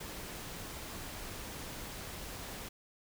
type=noise; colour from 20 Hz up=pink; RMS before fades=-44 dBFS; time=0-2.69 s; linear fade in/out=10 ms; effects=none